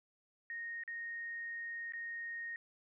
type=tone with dropouts; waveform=sine; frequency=1859 Hz; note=A#6; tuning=5 cents flat; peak=-40 dBFS; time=0.5-2.56 s; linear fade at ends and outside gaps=1 ms; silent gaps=0.836-0.877 / 1.922-1.935 s; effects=none